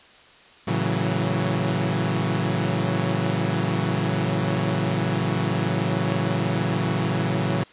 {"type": "chord", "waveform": "sawtooth", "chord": "F# minor seventh", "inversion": "first", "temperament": "equal with one note detuned", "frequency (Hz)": [111.99, 138.59, 164.81, 185], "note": ["A2", "C#3", "E3", "F#3"], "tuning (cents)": [31, 0, 0, 0], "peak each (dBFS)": -23, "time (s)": [0.67, 7.64], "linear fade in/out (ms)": 10, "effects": ["white hiss -50 dBFS RMS until 7.72 s", "resampled to 8000 Hz"]}